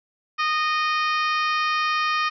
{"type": "harmonic tone", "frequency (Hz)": 617, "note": "D#5", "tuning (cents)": -15, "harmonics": [2, 3, 4, 5, 6, 7, 8, 9], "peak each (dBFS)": [-22, -28, -28, -34, -38, -37, -38, -38], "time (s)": [0.38, 2.3], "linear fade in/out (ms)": 20, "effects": []}